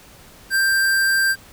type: tone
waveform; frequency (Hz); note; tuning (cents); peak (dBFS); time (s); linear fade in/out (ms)
square; 1578; G6; +11; -16; 0.5-1.36; 50
effects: pink hiss -46 dBFS RMS until 1.52 s